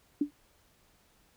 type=tone with exponential decay; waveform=sine; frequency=290.8 Hz; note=D4; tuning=17 cents flat; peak=-21 dBFS; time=0.21-0.31 s; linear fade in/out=5 ms; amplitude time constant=21 ms; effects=pink hiss -66 dBFS RMS until 1.36 s